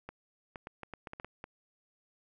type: clicks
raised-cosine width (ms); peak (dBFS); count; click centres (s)
0.5; -27; 10; 0.09 / 0.558 / 0.671 / 0.833 / 0.937 / 1.072 / 1.134 / 1.199 / 1.246 / 1.441
effects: none